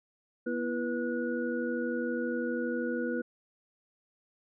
sine tone cluster, 242.7 / 335.1 / 489.4 / 1459 Hz, B3 / E4 / B4 / F#6, -30 / +29 / -16 / -25 cents, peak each -33 / -36 / -34 / -39 dBFS, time 0.46-3.22 s, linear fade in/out 10 ms, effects none

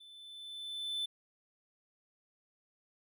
triangle tone with level ramp, 3520 Hz, A7, in tune, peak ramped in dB -52 to -31 dBFS, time 0-1.06 s, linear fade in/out 10 ms, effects none

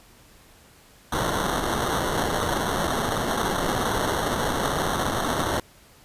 white noise with sample-and-hold, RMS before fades -25 dBFS, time 1.12-5.6 s, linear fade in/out 5 ms, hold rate 2450 Hz, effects pink hiss -53 dBFS RMS until 6.04 s + resampled to 32000 Hz

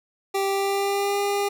25% pulse tone with pitch glide, 391.9 to 403.6 Hz, G4 to G#4, 0 to -49 cents, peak -18 dBFS, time 0.34-1.49 s, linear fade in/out 10 ms, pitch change +51 cents, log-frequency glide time 0.46-1.2 s, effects none

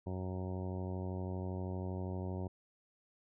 harmonic tone, 92.6 Hz, F#2, 2 cents sharp, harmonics 1 / 2 / 3 / 4 / 5 / 6 / 7 / 8 / 9 / 10, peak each -39 / -43 / -48 / -46 / -53 / -51 / -53 / -55 / -58 / -55 dBFS, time 0.06-2.48 s, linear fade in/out 10 ms, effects none

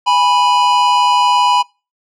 square tone pair together, 827 / 985.2 Hz, G#5 / B5, -8 / -5 cents, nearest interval minor third, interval 303 cents, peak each -17 / -11 dBFS, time 0.06-1.63 s, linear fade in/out 20 ms, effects noise-tail reverb RT60 0.3 s tail -25 dB re dry + low-pass 5000 Hz 12 dB/octave

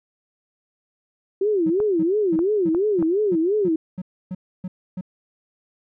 sine tone with vibrato, 370 Hz, F#4, in tune, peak -17 dBFS, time 1.41-3.76 s, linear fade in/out 5 ms, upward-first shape sine, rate 2.9 Hz, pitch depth 260 cents each way
triangle tone bursts, 183.5 Hz, F#3, 14 cents flat, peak -24 dBFS, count 11, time 1.66-5.011 s, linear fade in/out 5 ms, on 41 ms, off 290 ms
clicks, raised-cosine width 1 ms, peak -18 dBFS, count 4, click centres 1.802 / 2.391 / 2.748 / 3.026 s
effects none

